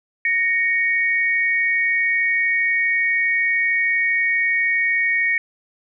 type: tone pair together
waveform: sine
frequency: 1864.7 / 2232 Hz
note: A#6 / C#7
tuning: 0 / +11 cents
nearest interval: minor third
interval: 311 cents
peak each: -19 dBFS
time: 0.25-5.38 s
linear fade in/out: 2 ms
effects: none